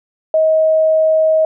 sine tone, 633 Hz, D#5, 30 cents sharp, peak -9 dBFS, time 0.34-1.45 s, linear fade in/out 2 ms, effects none

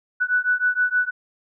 sine beating tone pair, 1481 / 1487.4 Hz, F#6 / F#6, +1 / +9 cents, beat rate 6.4 Hz, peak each -21 dBFS, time 0.2-1.11 s, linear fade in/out 20 ms, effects none

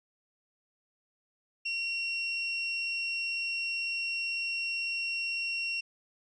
35% pulse tone, 2738 Hz, F7, 35 cents flat, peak -29 dBFS, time 1.65-5.81 s, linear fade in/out 10 ms, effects resampled to 22050 Hz

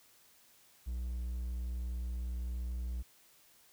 triangle tone, 60.7 Hz, B1, 29 cents flat, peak -33 dBFS, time 0.86-3.03 s, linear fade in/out 20 ms, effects white hiss -64 dBFS RMS until 3.72 s

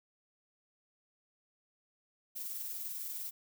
violet noise with tremolo, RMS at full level -39 dBFS, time 2.35-3.31 s, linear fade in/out 20 ms, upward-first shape triangle, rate 20 Hz, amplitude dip 40%, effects none

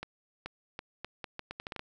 accelerating click train, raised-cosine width 0.3 ms, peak -22 dBFS, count 12, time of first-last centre 0.03-1.794 s, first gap 430 ms, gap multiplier 0.77, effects none

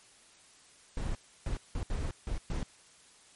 brown noise bursts at uneven times, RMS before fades -33 dBFS, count 6, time 0.97-1.15 / 1.46-1.57 / 1.75-1.83 / 1.9-2.11 / 2.27-2.38 / 2.5-2.63 s, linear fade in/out 2 ms, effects white hiss -59 dBFS RMS until 3.35 s + MP3 48 kbps

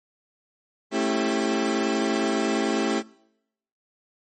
30% pulse chord, A dominant seventh, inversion none, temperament equal with one note detuned, 220 / 271.2 / 329.6 / 392 Hz, A3 / C#4 / E4 / G4, 0 / -38 / 0 / 0 cents, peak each -25 dBFS, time 0.91-3.03 s, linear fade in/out 50 ms, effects noise-tail reverb RT60 0.8 s tail -23 dB re dry + MP3 32 kbps

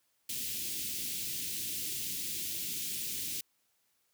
white band-stop noise, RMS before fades -37 dBFS, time 0.29-3.41 s, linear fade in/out 5 ms, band 360 to 2500 Hz, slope 24 dB/octave, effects white hiss -75 dBFS RMS until 4.13 s + high-pass 60 Hz 12 dB/octave

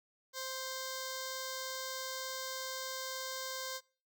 5% pulse tone with notch filter, 523.3 Hz, C5, in tune, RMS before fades -41 dBFS, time 0.33-3.81 s, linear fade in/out 50 ms, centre 2600 Hz, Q 1.5, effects noise-tail reverb RT60 0.4 s tail -24 dB re dry

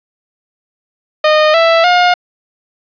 sawtooth tone with pitch steps, 614 / 661.9 / 713.5 Hz, D#5 / E5 / F5, -23 / +7 / +37 cents, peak -3 dBFS, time 1.24-2.14 s, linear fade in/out 5 ms, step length 300 ms, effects resampled to 11025 Hz + 7-bit

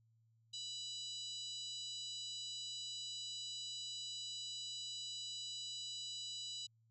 harmonic tone, 985 Hz, B5, 5 cents flat, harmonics 3 / 4 / 5 / 6 / 7 / 8, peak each -50 / -46 / -53 / -60 / -54 / -57 dBFS, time 0.53-6.67 s, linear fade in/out 10 ms, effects added 113 Hz sine -70 dBFS peak until 6.9 s

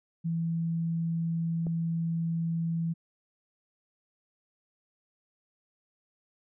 sine tone, 165.8 Hz, E3, 10 cents sharp, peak -27 dBFS, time 0.24-2.94 s, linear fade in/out 20 ms
click, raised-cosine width 2 ms, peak -26 dBFS, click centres 1.668 s
effects none

